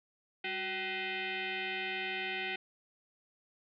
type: tone with frequency modulation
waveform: sine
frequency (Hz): 197.7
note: G3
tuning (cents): +15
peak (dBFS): -34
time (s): 0.44-2.56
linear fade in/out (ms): 5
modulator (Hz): 568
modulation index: 5.2
effects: none